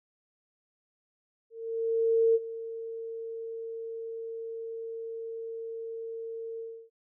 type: tone with ADSR envelope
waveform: sine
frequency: 454.6 Hz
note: A#4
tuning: 43 cents flat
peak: -19 dBFS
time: 1.5-6.9 s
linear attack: 850 ms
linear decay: 36 ms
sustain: -16 dB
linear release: 300 ms
effects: none